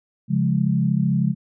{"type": "chord", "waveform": "sine", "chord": "Db major", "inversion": "none", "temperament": "equal", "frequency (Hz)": [138.59, 174.61, 207.7], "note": ["Db3", "F3", "Ab3"], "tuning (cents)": [0, 0, 0], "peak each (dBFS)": [-21, -21, -22], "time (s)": [0.28, 1.35], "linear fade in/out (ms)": 50, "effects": []}